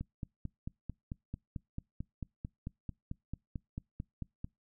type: click train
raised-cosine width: 5 ms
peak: -26 dBFS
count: 21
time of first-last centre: 0.01-4.445 s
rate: 4.51 Hz
effects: noise-tail reverb RT60 0.2 s tail -26 dB re dry